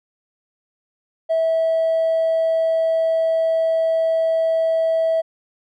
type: tone with hard clipping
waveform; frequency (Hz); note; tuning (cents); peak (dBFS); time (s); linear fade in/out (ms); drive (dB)
sine; 651; E5; -22; -16; 1.29-5.22; 20; 1
effects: none